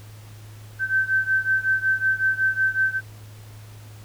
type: beating tone pair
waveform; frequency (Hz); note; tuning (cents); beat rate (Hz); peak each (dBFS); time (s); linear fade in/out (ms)
sine; 1545 / 1550.4; G6 / G6; -26 / -20; 5.4; -21 / -23; 0.79-3.01; 50
effects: added 106 Hz sine -40 dBFS peak until 4.04 s + pink hiss -50 dBFS RMS until 4.04 s